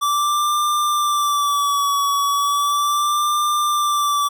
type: tone with vibrato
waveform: square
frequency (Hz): 1161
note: D6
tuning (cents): -20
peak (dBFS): -17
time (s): 0.01-4.29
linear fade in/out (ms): 20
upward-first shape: sine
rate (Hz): 0.36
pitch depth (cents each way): 45
effects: none